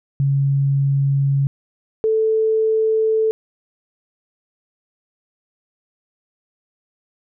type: tone pair in turn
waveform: sine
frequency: 138.59 / 440 Hz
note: C#3 / A4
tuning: 0 / 0 cents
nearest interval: octave + minor sixth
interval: 2000 cents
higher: second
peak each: -14 dBFS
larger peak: neither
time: 0.2-1.47 / 2.04-3.31 s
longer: neither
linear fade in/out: 0 ms
effects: none